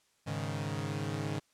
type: chord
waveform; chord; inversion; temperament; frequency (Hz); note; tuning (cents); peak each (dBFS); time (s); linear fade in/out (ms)
sawtooth; Ab suspended fourth; none; equal; 103.83 / 138.59 / 155.56; Ab2 / Db3 / Eb3; 0 / 0 / 0; -34; 0.26-1.4; 20
effects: white hiss -71 dBFS RMS until 1.53 s + low-pass 9000 Hz 12 dB/octave